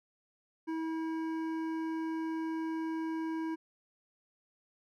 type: tone with hard clipping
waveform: triangle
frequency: 322.7 Hz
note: E4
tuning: 37 cents flat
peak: -35 dBFS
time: 0.67-3.56 s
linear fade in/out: 20 ms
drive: 15 dB
effects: none